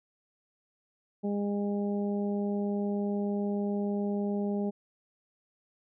harmonic tone, 203.3 Hz, G#3, 37 cents flat, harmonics 1 / 2 / 3 / 4, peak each -29 / -34 / -40 / -44 dBFS, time 1.23-4.71 s, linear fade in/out 20 ms, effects none

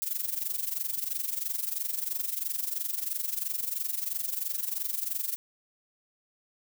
violet noise with amplitude modulation, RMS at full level -29 dBFS, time 0.02-5.36 s, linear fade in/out 0 ms, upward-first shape sine, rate 23 Hz, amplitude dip 80%, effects none

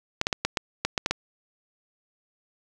clicks, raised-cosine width 0.2 ms, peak -6 dBFS, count 9, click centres 0.214 / 0.269 / 0.328 / 0.45 / 0.572 / 0.85 / 0.978 / 1.061 / 1.11 s, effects none

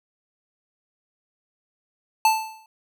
square tone with exponential decay, 880 Hz, A5, in tune, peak -13 dBFS, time 2.25-2.66 s, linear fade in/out 2 ms, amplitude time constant 87 ms, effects none

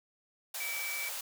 white high-pass noise, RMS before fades -39 dBFS, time 0.54-1.21 s, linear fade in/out 5 ms, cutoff 480 Hz, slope 96 dB/octave
triangle tone, 2303 Hz, D7, 34 cents flat, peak -35 dBFS, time 0.6-1.09 s, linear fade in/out 5 ms
effects none

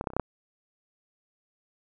clicks, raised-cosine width 1 ms, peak -14 / -30 / -14 / -27 / -25 / -11 / -11 dBFS, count 7, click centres 0.011 / 0.041 / 0.072 / 0.103 / 0.135 / 0.166 / 0.197 s, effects none

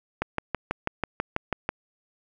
click train, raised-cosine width 0.5 ms, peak -10 dBFS, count 10, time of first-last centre 0.22-1.691 s, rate 6.12 Hz, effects none

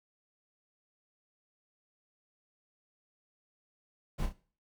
brown noise with echo, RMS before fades -33 dBFS, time 4.18-4.27 s, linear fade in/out 20 ms, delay 31 ms, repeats 2, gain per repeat -7 dB, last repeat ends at 4.332 s, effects noise-tail reverb RT60 0.4 s tail -17 dB re dry

